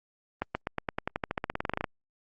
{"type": "accelerating click train", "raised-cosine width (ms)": 0.5, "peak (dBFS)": -14, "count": 21, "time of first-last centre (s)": [0.42, 1.842], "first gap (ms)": 130, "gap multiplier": 0.93, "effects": ["Opus 32 kbps"]}